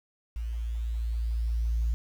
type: tone with level ramp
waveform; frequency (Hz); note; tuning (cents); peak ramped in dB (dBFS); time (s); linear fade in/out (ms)
sine; 57; A#1; -38; -30 to -22; 0.36-1.94; 0
effects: tanh soft clip ceiling -21 dBFS + 9-bit